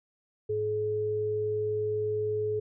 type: tone pair together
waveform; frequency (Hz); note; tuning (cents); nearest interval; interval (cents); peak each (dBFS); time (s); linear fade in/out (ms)
sine; 106.47 / 425.9; G#2 / G#4; +44 / +44; 2 octaves; 2400; -37 / -27; 0.49-2.6; 10
effects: none